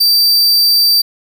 45% pulse tone, 4659 Hz, D8, 15 cents flat, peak -7 dBFS, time 0-1.02 s, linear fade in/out 10 ms, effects none

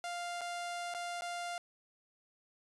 sawtooth tone with dropouts, 698.5 Hz, F5, in tune, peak -34 dBFS, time 0.04-1.58 s, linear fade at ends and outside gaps 1 ms, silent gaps 0.41-0.415 / 0.94-0.947 / 1.21-1.22 s, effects resampled to 24000 Hz

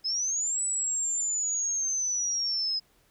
sine linear two-way sweep, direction up then down, 5060 to 7950 to 5060 Hz, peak -26 dBFS, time 0.04-2.8 s, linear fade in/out 20 ms, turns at 0.63 s, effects pink hiss -65 dBFS RMS until 3.1 s

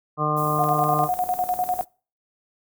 harmonic tone, 151.1 Hz, D3, 50 cents sharp, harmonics 1 / 2 / 3 / 4 / 5 / 7 / 8, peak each -26 / -31 / -30 / -30 / -30 / -26 / -25 dBFS, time 0.17-1.09 s, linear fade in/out 50 ms
white band-stop noise, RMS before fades -36 dBFS, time 0.36-1.85 s, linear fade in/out 20 ms, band 570 to 13000 Hz, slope 12 dB/octave
sine tone with tremolo, 727 Hz, F#5, 31 cents flat, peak -19 dBFS, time 0.59-1.81 s, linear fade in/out 0 ms, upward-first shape square, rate 10 Hz, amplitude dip 75%
effects noise-tail reverb RT60 0.4 s tail -25 dB re dry

